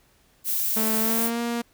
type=noise; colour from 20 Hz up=violet; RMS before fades=-25 dBFS; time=0.44-1.31 s; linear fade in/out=50 ms
type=tone with pitch glide; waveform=sawtooth; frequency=220 to 235.8 Hz; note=A3 to A#3; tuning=0 to +20 cents; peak=-21 dBFS; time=0.76-1.62 s; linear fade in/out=10 ms; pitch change=+120 cents; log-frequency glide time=0.98-1.4 s
effects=pink hiss -61 dBFS RMS until 1.73 s